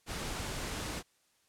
pink noise, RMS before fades -38 dBFS, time 0.06-1.03 s, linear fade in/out 50 ms, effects white hiss -71 dBFS RMS until 1.48 s + low-pass 10000 Hz 12 dB/octave

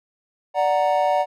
triangle chord, D augmented, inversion none, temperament equal, 587.3 / 740 / 932.3 Hz, D5 / F#5 / A#5, 0 / 0 / 0 cents, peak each -19 / -18 / -22 dBFS, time 0.54-1.26 s, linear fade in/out 50 ms, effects none

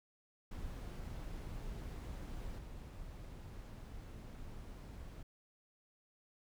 brown noise with level steps, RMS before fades -45 / -49 dBFS, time 0.51-5.23 s, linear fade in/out 5 ms, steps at 2.58 s, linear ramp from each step 10 ms, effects none

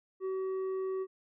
triangle tone with tanh clipping, 379.4 Hz, F#4, 43 cents sharp, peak -33 dBFS, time 0.2-1.07 s, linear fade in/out 50 ms, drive 10 dB, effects none

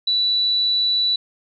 sine tone, 3953 Hz, B7, 1 cent sharp, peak -16 dBFS, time 0.07-1.16 s, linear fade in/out 5 ms, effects none

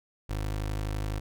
25% pulse tone, 51.91 Hz, G#1, in tune, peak -26 dBFS, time 0.29-1.2 s, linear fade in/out 10 ms, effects none

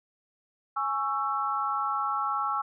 sine chord, C# minor, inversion second, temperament just, 831.5 / 1108.7 / 1330.5 Hz, G#5 / C#6 / E6, +2 / 0 / +16 cents, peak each -32 / -31 / -29 dBFS, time 0.76-2.62 s, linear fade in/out 10 ms, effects none

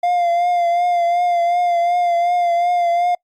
triangle tone with vibrato, 698.5 Hz, F5, in tune, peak -12 dBFS, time 0.03-3.15 s, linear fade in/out 5 ms, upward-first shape triangle, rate 2.7 Hz, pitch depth 39 cents each way, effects noise-tail reverb RT60 0.1 s tail -26 dB re dry + Opus 48 kbps

